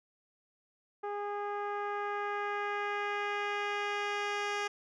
10% pulse tone with low-pass filter sweep, 410 Hz, G#4, 22 cents flat, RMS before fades -35 dBFS, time 1.03-4.68 s, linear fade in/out 10 ms, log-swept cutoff 840 to 5000 Hz, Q 1, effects none

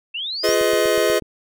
sine linear sweep, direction up, 2610 to 5920 Hz, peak -24 dBFS, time 0.14-0.55 s, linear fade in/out 10 ms
square chord, F half-diminished seventh, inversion none, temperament just, 349.2 / 419.1 / 502.9 / 628.6 Hz, F4 / Ab4 / Cb5 / Eb5, 0 / +16 / +31 / +18 cents, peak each -24 / -21 / -23 / -21 dBFS, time 0.43-1.2 s, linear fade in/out 20 ms
click train, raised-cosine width 3 ms, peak -24 dBFS, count 7, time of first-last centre 0.49-1.223 s, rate 8.19 Hz
effects none

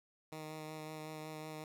10% pulse tone with vibrato, 155.56 Hz, D#3, in tune, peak -36 dBFS, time 0.32-1.64 s, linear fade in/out 2 ms, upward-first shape sine, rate 5.4 Hz, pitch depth 14 cents each way, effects none

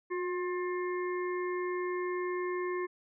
harmonic tone with a mistuned harmonic, 354.8 Hz, F4, 27 cents sharp, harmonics 1 / 3 / 5 / 6, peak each -32 / -39 / -44 / -45 dBFS, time 0.1-2.87 s, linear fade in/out 20 ms, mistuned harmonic 1, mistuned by +30 cents, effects none

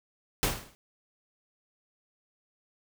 pink noise with exponential decay, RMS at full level -23 dBFS, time 0.43-0.75 s, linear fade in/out 0 ms, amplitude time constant 69 ms, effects none

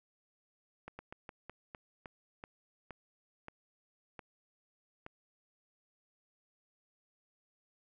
slowing click train, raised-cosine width 0.5 ms, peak -30 dBFS, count 12, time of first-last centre 0.88-5.064 s, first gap 110 ms, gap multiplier 1.23, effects none

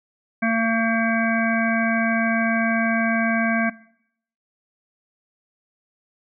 harmonic tone, 226.7 Hz, A#3, 48 cents flat, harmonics 1 / 3 / 5 / 7 / 9 / 10, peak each -20 / -26 / -30 / -25 / -32 / -28 dBFS, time 0.42-3.7 s, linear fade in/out 10 ms, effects noise-tail reverb RT60 0.7 s tail -20 dB re dry

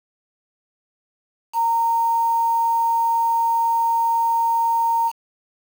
sine tone with quantisation, 922 Hz, A#5, 19 cents flat, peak -16 dBFS, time 1.53-5.12 s, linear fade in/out 50 ms, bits 6, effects none

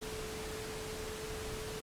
sine tone in noise, 434.9 Hz, A4, 20 cents flat, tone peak -43 dBFS, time 0.01-1.81 s, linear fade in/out 20 ms, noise pink, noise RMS -43 dBFS, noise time 0.01-1.81 s, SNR -3 dB, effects low-pass 11000 Hz 12 dB/octave + Opus 48 kbps

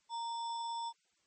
sine tone with sample-and-hold, 928 Hz, A#5, 8 cents flat, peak -36 dBFS, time 0.09-0.93 s, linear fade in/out 50 ms, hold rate 4410 Hz, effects white hiss -75 dBFS RMS until 1.26 s + MP3 32 kbps

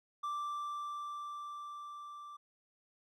triangle tone with level ramp, 1174 Hz, D6, 1 cent flat, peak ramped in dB -33 to -45 dBFS, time 0.23-2.37 s, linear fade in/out 10 ms, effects none

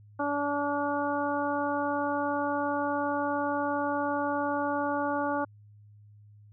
harmonic tone, 287.6 Hz, D4, 36 cents flat, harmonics 1 / 2 / 3 / 4 / 5, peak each -32 / -32 / -32 / -35 / -36 dBFS, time 0.19-5.45 s, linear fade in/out 10 ms, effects added 104 Hz sine -51 dBFS peak until 6.52 s

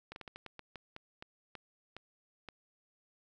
slowing click train, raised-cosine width 0.3 ms, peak -29 dBFS, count 13, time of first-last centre 0.12-2.487 s, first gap 41 ms, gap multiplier 1.26, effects none

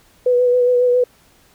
sine tone with vibrato, 493.9 Hz, B4, in tune, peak -11 dBFS, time 0.26-1.04 s, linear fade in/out 5 ms, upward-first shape sine, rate 7.3 Hz, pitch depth 22 cents each way, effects pink hiss -53 dBFS RMS until 1.54 s

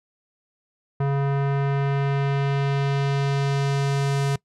square tone with low-pass filter sweep, 139.3 Hz, C#3, 9 cents sharp, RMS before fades -22 dBFS, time 1-4.36 s, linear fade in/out 5 ms, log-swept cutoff 1300 to 8900 Hz, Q 0.89, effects noise-tail reverb RT60 0.1 s tail -22 dB re dry

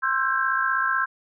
sine tone cluster, 1058 / 1334 / 1556 / 1612 Hz, C6 / E6 / G6 / G6, +19 / +20 / -13 / +48 cents, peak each -26 dBFS, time 0.02-1.06 s, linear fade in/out 20 ms, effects none

